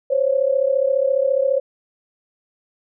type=tone pair together; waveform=sine; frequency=523.3 / 557.9 Hz; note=C5 / C#5; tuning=0 / +11 cents; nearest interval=minor second; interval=111 cents; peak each=-18 dBFS; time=0.1-1.6 s; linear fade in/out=10 ms; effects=none